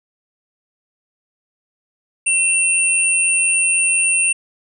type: tone pair together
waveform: sine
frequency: 2702 / 9088 Hz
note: E7 / C#9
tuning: +42 / +42 cents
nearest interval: octave + major sixth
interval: 2100 cents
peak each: -16 dBFS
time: 2.26-4.33 s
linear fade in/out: 10 ms
effects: none